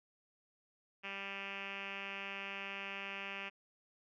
5% pulse tone with low-pass filter, 197 Hz, G3, 9 cents sharp, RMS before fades -44 dBFS, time 1.03-3.5 s, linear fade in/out 20 ms, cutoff 2700 Hz, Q 5.6, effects none

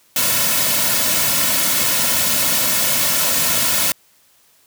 white noise with comb filter, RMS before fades -17 dBFS, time 0.16-3.92 s, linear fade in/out 2 ms, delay 2.5 ms, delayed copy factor -0.6, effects white hiss -55 dBFS RMS until 4.66 s + high-pass 60 Hz 12 dB/octave

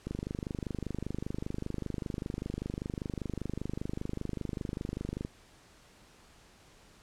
click train, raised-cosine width 3 ms, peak -22 dBFS, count 131, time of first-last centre 0.07-5.249 s, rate 25.1 Hz, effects pink hiss -59 dBFS RMS until 7.02 s + low-pass 9000 Hz 12 dB/octave

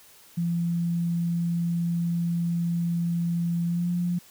sine tone with pitch glide, 170.6 to 175.5 Hz, F3 to F3, -40 to +9 cents, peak -23 dBFS, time 0.37-4.19 s, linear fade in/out 10 ms, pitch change +49 cents, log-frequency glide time 3.65-3.9 s, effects white hiss -53 dBFS RMS until 4.3 s

